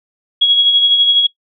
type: tone with tremolo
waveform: sine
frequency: 3322 Hz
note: G#7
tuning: in tune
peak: -6 dBFS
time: 0.41-1.27 s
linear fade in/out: 10 ms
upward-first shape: sine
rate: 12 Hz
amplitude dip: 45%
effects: noise-tail reverb RT60 0.1 s tail -20 dB re dry